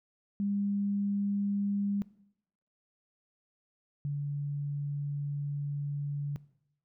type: tone pair in turn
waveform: sine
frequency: 201.3 / 143.67 Hz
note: G3 / D3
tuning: +46 / -38 cents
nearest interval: tritone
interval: 584 cents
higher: first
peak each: -28 / -30 dBFS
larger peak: first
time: 0.4-2.02 / 4.05-6.36 s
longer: second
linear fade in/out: 0 ms
effects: noise-tail reverb RT60 0.8 s tail -20 dB re dry